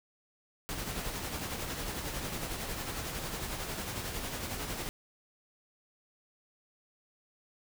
pink noise with tremolo, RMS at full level -36 dBFS, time 0.69-4.89 s, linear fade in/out 0 ms, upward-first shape sine, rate 11 Hz, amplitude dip 40%, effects none

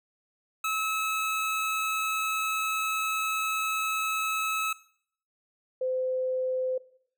25% pulse / sine tone pair in turn, 1295 / 513.9 Hz, E6 / C5, -31 / -31 cents, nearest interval octave + major third, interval 1600 cents, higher first, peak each -23 / -26 dBFS, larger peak first, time 0.64-4.73 / 5.81-6.78 s, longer first, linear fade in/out 5 ms, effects noise-tail reverb RT60 0.6 s tail -19 dB re dry

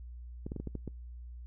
clicks, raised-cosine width 3 ms, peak -25 dBFS, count 7, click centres 0.465 / 0.519 / 0.563 / 0.6 / 0.673 / 0.753 / 0.877 s, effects noise-tail reverb RT60 0.2 s tail -26 dB re dry + added 60 Hz sine -43 dBFS peak until 1.46 s

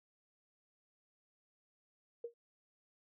sine tone with exponential decay, 470 Hz, A#4, 14 cents sharp, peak -36 dBFS, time 2.24-2.34 s, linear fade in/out 5 ms, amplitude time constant 21 ms, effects none

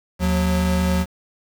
square tone pair together, 77.1 / 181.74 Hz, D#2 / F#3, -15 / -31 cents, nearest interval octave + minor third, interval 1484 cents, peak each -21 / -20 dBFS, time 0.19-1.06 s, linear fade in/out 50 ms, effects 7-bit

